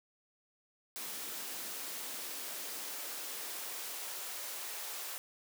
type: noise with high-pass filter sweep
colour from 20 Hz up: white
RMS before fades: -42 dBFS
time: 0.96-5.18 s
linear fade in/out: 0 ms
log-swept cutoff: 210 to 560 Hz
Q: 1.1
effects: none